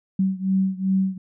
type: beating tone pair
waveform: sine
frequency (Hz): 189.8 / 192.4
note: F#3 / G3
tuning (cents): +44 / -32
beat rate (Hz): 2.6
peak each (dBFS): -21 / -23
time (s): 0.19-1.18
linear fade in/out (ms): 5
effects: none